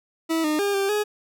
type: tone with pitch steps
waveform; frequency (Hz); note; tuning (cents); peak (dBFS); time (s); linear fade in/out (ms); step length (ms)
40% pulse; 325.2 / 305.1 / 403.2 / 393.5 / 419; E4 / D#4 / G4 / G4 / G#4; -23 / -34 / +49 / +7 / +15; -20; 0.29-1.04; 20; 150
effects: none